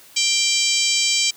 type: harmonic tone with a mistuned harmonic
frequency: 786 Hz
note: G5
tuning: 4 cents sharp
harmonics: 3 / 4 / 5 / 6 / 7 / 8 / 9 / 10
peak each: -24 / -23 / -27 / -24 / -25 / -27 / -26 / -25 dBFS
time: 0.16-1.31 s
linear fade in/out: 10 ms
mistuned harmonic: 10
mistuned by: -21 cents
effects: white hiss -47 dBFS RMS until 1.36 s + high-pass 100 Hz 12 dB/octave